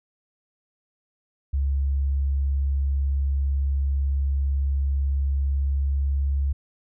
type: tone with pitch glide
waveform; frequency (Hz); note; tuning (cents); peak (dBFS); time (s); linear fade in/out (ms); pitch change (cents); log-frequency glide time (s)
sine; 69 to 69.44; C#2 to C#2; -7 to +4; -20; 1.53-6.53; 10; +11; 5.45-6.35
effects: none